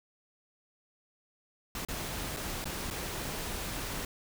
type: noise with dropouts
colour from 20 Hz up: pink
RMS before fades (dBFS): -37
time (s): 1.75-4.05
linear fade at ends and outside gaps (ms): 2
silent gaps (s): 1.85-1.885 / 2.365-2.369 / 2.643-2.655 / 2.903-2.909
effects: none